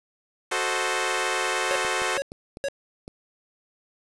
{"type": "chord", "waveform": "10% pulse", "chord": "F# diminished seventh", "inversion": "none", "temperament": "equal", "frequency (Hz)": [370, 440, 523.3, 622.3], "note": ["F#4", "A4", "C5", "Eb5"], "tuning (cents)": [0, 0, 0, 0], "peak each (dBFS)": [-20, -21, -20, -25], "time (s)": [0.51, 2.18], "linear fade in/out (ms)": 10}
{"type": "tone bursts", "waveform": "square", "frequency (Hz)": 554, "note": "C#5", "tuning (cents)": -1, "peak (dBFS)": -26, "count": 3, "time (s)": [1.71, 2.685], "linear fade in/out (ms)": 0, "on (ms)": 45, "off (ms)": 420}
{"type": "clicks", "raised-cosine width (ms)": 2, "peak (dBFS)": -26, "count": 5, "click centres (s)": [1.849, 2.018, 2.319, 2.571, 3.079]}
{"effects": ["resampled to 24000 Hz", "7-bit"]}